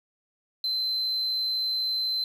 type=tone; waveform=sine; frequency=4078 Hz; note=C8; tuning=45 cents flat; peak=-23 dBFS; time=0.64-2.24 s; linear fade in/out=2 ms; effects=tanh soft clip ceiling -23 dBFS + 9-bit